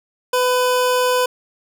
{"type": "tone", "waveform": "25% pulse", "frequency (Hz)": 501, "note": "B4", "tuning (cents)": 25, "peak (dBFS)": -11, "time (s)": [0.33, 1.26], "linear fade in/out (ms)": 5, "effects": []}